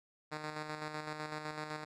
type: tone with tremolo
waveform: 5% pulse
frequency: 153 Hz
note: D#3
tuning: 29 cents flat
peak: -27 dBFS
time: 0.31-1.85 s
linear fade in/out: 20 ms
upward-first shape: square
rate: 7.9 Hz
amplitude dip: 45%
effects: low-pass 6000 Hz 12 dB/octave